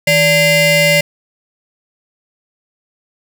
30% pulse ring-modulated tone, 740 Hz, F#5, in tune, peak -3 dBFS, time 0.07-1.01 s, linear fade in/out 5 ms, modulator 1320 Hz, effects none

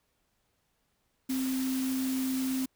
sine tone in noise, 261.6 Hz, C4, in tune, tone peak -28 dBFS, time 1.29-2.66 s, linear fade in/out 10 ms, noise white, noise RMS -40 dBFS, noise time 1.29-2.66 s, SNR +9 dB, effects pink hiss -75 dBFS RMS until 2.75 s

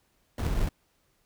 brown noise with sample-and-hold, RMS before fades -27 dBFS, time 0.38-0.69 s, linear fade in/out 5 ms, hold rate 2450 Hz, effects pink hiss -70 dBFS RMS until 1.25 s

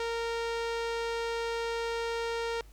sawtooth tone with low-pass filter, 462.6 Hz, A#4, 13 cents flat, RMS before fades -33 dBFS, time 0-2.61 s, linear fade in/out 2 ms, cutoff 5200 Hz, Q 0.85, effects added 50 Hz sine -50 dBFS peak until 2.72 s + pink hiss -62 dBFS RMS until 2.72 s

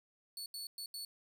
sawtooth tone bursts at uneven times, 4435 Hz, C#8, in tune, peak -39 dBFS, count 4, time 0.37-0.46 / 0.54-0.67 / 0.78-0.86 / 0.94-1.05 s, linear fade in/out 2 ms, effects none

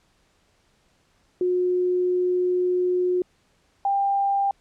sine tone pair in turn, 361.4 / 794.6 Hz, F#4 / G5, -41 / +23 cents, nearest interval octave + major second, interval 1364 cents, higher second, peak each -19 dBFS, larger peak neither, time 1.41-3.22 / 3.85-4.51 s, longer first, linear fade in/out 2 ms, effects pink hiss -64 dBFS RMS until 4.6 s + low-pass 8000 Hz 12 dB/octave

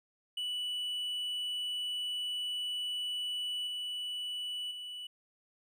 triangle tone with level steps, 2960 Hz, F#7, in tune, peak -32 / -34 / -39 dBFS, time 0.37-5.07 s, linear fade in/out 5 ms, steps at 3.67 / 4.71 s, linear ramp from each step 2 ms, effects none

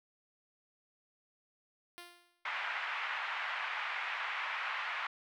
5% pulse tone with exponential decay, 349.2 Hz, F4, in tune, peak -34 dBFS, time 1.98-2.49 s, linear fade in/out 0 ms, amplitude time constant 110 ms
white band-pass noise, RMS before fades -38 dBFS, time 2.45-5.07 s, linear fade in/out 5 ms, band 860 to 2400 Hz, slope 24 dB/octave
effects none

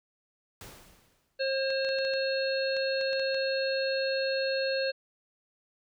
pink noise with exponential decay, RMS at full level -44 dBFS, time 0.61-1.49 s, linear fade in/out 1 ms, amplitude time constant 190 ms
harmonic tone, 536 Hz, C5, 42 cents sharp, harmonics 1 / 3 / 5 / 7 / 8, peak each -28 / -35 / -39 / -46 / -35 dBFS, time 1.39-4.92 s, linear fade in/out 20 ms
clicks, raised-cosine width 0.2 ms, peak -27 dBFS, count 11, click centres 1.704 / 1.848 / 1.89 / 1.987 / 2.05 / 2.137 / 2.767 / 3.012 / 3.131 / 3.196 / 3.345 s
effects none

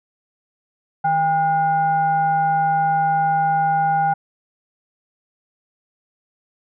sine tone with frequency modulation, 800 Hz, G5, 35 cents sharp, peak -15 dBFS, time 1.04-4.14 s, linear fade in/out 10 ms, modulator 643 Hz, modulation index 0.48, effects none

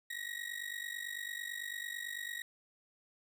35% pulse ring-modulated tone, 1898 Hz, A#6, 31 cents sharp, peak -35 dBFS, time 0.1-2.42 s, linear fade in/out 2 ms, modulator 24.5 Hz, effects none

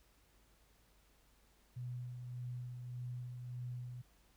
sine tone with tremolo, 123.47 Hz, B2, in tune, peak -40 dBFS, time 1.76-4.02 s, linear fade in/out 10 ms, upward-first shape sine, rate 1.7 Hz, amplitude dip 40%, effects added 50 Hz sine -70 dBFS peak until 4.36 s + pink hiss -71 dBFS RMS until 4.36 s

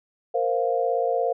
sine chord, Bb suspended second, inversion none, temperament equal, 466.2 / 523.3 / 698.5 Hz, Bb4 / C5 / F5, 0 / 0 / 0 cents, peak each -25 dBFS, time 0.34-1.33 s, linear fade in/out 10 ms, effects none

